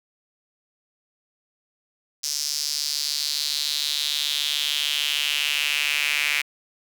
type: tone with high-pass filter sweep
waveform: sawtooth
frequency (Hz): 146.83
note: D3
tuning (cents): 0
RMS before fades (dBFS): -25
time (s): 2.23-6.42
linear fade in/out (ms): 10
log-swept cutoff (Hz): 5500 to 2300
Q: 4
effects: none